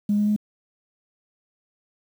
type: tone with pitch steps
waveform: sine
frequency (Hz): 206.2 / 208.2 / 210.3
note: G#3 / G#3 / G#3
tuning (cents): -12 / +5 / +22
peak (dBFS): -17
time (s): 0.09-0.363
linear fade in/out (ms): 5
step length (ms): 91
effects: tanh soft clip ceiling -13 dBFS + 8-bit